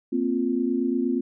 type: chord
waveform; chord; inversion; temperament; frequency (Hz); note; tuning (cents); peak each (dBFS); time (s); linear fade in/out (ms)
sine; Bb suspended second; none; equal; 233.1 / 261.6 / 349.2; Bb3 / C4 / F4; 0 / 0 / 0; -27 / -24 / -27; 0.12-1.21; 10
effects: none